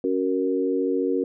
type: chord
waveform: sine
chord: F# major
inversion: second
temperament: equal with one note detuned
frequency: 277.2 / 372.1 / 466.2 Hz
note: C#4 / F#4 / A#4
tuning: 0 / +10 / 0 cents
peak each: -25 dBFS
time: 0.04-1.24 s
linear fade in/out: 2 ms
effects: none